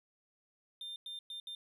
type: tone bursts at uneven times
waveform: triangle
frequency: 3600 Hz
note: A7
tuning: 39 cents sharp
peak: -40 dBFS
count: 4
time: 0.81-0.96 / 1.06-1.19 / 1.3-1.4 / 1.47-1.55 s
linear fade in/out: 2 ms
effects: none